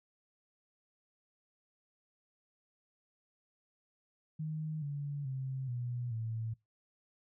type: tone with pitch steps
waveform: sine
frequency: 155.56 / 143.48 / 132.33 / 122.05 / 112.57 Hz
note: D#3 / D3 / C3 / B2 / A2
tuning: 0 / -40 / +20 / -20 / +40 cents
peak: -35 dBFS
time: 4.39-6.54 s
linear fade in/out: 10 ms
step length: 430 ms
effects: noise-tail reverb RT60 0.2 s tail -22 dB re dry